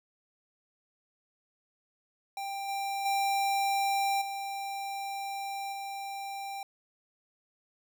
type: tone with level steps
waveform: square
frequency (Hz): 790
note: G5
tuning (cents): +13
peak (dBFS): -35 / -32 / -27 / -35 / -37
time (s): 2.37-6.63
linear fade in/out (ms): 2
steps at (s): 2.68 / 3.05 / 4.21 / 5.72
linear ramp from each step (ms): 10
effects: none